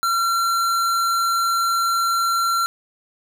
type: tone with hard clipping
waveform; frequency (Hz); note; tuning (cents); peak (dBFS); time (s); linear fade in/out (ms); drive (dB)
sine; 1364; F6; -41; -19; 0.03-2.66; 0; 18
effects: none